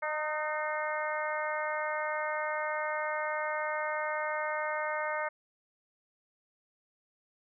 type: harmonic tone with a mistuned harmonic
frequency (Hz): 304.8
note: D#4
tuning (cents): -36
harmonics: 2 / 3 / 4 / 5 / 6 / 7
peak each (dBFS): -35 / -37 / -38 / -39 / -40 / -40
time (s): 0.02-5.29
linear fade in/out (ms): 10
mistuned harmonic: 4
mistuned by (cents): +30
effects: none